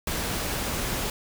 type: noise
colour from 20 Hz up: pink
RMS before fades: -29 dBFS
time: 0.07-1.1 s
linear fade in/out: 2 ms
effects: none